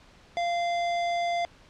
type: tone with hard clipping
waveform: sine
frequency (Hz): 692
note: F5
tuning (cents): -16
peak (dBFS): -27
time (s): 0.37-1.45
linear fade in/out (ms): 0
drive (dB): 17
effects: pink hiss -55 dBFS RMS until 1.69 s + low-pass 5000 Hz 12 dB/octave